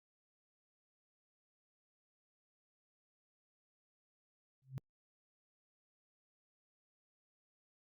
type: tone with exponential growth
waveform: sine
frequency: 132.4 Hz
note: C3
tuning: 21 cents sharp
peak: -36 dBFS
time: 4.62-4.78 s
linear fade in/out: 0 ms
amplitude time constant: 33 ms
effects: Opus 48 kbps